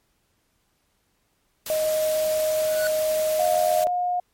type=noise; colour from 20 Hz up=white; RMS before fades=-33 dBFS; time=1.66-3.84 s; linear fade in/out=2 ms
type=tone; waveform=sine; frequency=622.3 Hz; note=D#5; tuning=in tune; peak=-20 dBFS; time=1.7-3.87 s; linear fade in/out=0 ms
type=tone with exponential growth; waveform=square; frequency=1480 Hz; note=F#6; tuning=in tune; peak=-24 dBFS; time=2.58-2.87 s; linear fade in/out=0 ms; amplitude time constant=61 ms
type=tone with pitch glide; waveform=sine; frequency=710 to 716.2 Hz; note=F5 to F5; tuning=+28 to +43 cents; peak=-21 dBFS; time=3.39-4.2 s; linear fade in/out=5 ms; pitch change=+15 cents; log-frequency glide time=3.81-3.88 s
effects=pink hiss -69 dBFS RMS until 4.33 s + MP3 64 kbps